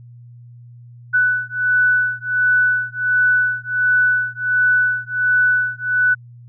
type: beating tone pair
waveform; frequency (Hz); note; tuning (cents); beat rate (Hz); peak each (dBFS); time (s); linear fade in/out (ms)
sine; 1489 / 1490.4; F#6 / F#6; +11 / +12; 1.4; -17; 1.13-6.15; 20
effects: added 120 Hz sine -38 dBFS peak until 6.48 s